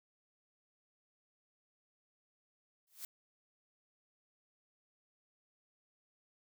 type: noise with exponential growth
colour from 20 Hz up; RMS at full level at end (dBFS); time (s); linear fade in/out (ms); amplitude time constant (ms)
blue; -41; 2.87-3.05; 2; 38
effects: none